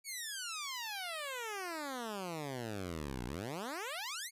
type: exponential two-way sweep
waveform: 10% pulse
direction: down then up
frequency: 2290 to 57.7 to 2290 Hz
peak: -31 dBFS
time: 0.04-4.31 s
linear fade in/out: 50 ms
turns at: 3.25 s
effects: resampled to 32000 Hz